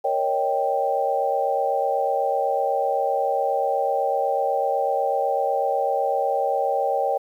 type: chord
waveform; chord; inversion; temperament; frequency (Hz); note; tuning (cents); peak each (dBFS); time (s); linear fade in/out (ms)
sine; Eb dominant seventh; second; equal; 466.2 / 554.4 / 622.3 / 784; Bb4 / Db5 / Eb5 / G5; 0 / 0 / 0 / 0; -28 / -24 / -28 / -23; 0.04-7.18; 10
effects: 9-bit